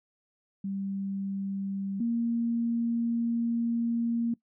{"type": "tone pair in turn", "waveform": "sine", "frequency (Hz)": [196, 233.2], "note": ["G3", "A#3"], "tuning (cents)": [0, 1], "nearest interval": "minor third", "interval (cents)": 301, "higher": "second", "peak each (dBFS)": [-30, -25], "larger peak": "second", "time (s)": [[0.64, 2], [2, 4.34]], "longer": "second", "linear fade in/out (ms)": 5, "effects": ["noise-tail reverb RT60 0.1 s tail -21 dB re dry"]}